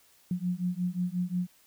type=beating tone pair; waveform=sine; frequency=176.4 / 182 Hz; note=F3 / F#3; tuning=+18 / -28 cents; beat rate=5.6 Hz; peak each=-31 dBFS; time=0.31-1.47 s; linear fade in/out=2 ms; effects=white hiss -62 dBFS RMS until 1.66 s